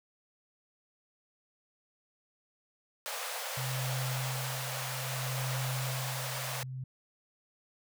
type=high-pass noise; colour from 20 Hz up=pink; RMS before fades=-38 dBFS; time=3.06-6.63 s; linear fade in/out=0 ms; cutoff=480 Hz; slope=96 dB/octave
type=tone with tremolo; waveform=sine; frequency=129.7 Hz; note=C3; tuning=15 cents flat; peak=-32 dBFS; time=3.57-6.84 s; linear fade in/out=5 ms; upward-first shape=sine; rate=0.61 Hz; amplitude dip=60%
effects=none